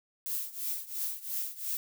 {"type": "noise with tremolo", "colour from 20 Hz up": "violet", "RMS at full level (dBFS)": -32, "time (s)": [0.26, 1.77], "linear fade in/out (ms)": 0, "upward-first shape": "triangle", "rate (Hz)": 2.9, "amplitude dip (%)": 90, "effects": []}